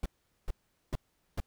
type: noise bursts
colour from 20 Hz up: brown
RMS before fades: -31 dBFS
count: 4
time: 0.03-1.402 s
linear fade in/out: 2 ms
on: 28 ms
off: 420 ms
effects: pink hiss -75 dBFS RMS until 1.46 s